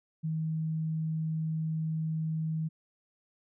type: tone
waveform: sine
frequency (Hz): 158.9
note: D#3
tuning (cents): +37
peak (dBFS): -29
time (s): 0.23-2.69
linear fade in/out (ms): 20
effects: none